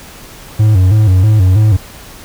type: tone with vibrato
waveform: triangle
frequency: 100 Hz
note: G2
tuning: 35 cents sharp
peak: -3 dBFS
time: 0.59-1.77 s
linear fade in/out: 10 ms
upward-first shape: square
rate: 3.1 Hz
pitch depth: 130 cents each way
effects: pink hiss -34 dBFS RMS until 2.24 s